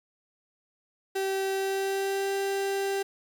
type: tone with pitch glide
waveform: 35% pulse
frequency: 386.5 to 393 Hz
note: G4 to G4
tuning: -24 to +4 cents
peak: -25 dBFS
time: 1.15-3.03 s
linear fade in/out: 10 ms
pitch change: +28 cents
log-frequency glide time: 1.52-2.33 s
effects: 10-bit